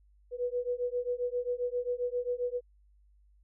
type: beating tone pair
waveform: sine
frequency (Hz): 486.8 / 494.3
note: B4 / B4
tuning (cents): -25 / +1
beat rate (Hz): 7.5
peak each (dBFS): -33 / -33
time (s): 0.31-2.61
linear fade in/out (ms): 50
effects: added 50 Hz sine -60 dBFS peak until 3.43 s